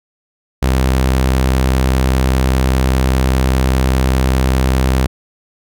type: tone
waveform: sawtooth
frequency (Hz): 65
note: C2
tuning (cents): -11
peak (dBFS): -7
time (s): 0.62-5.07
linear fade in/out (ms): 10
effects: none